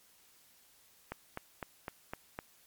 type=click train; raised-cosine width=0.5 ms; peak=-23 dBFS; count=6; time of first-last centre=1.12-2.389 s; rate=3.94 Hz; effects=white hiss -64 dBFS RMS until 2.66 s + MP3 96 kbps